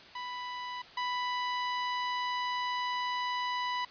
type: tone pair in turn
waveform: sawtooth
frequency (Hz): 990 / 990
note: B5 / B5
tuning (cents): +4 / +4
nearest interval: unison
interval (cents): 0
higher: neither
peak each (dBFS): -33 / -27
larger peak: second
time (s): 0.15-0.82 / 0.97-3.85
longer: second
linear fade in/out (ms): 5
effects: white hiss -52 dBFS RMS until 3.9 s + resampled to 11025 Hz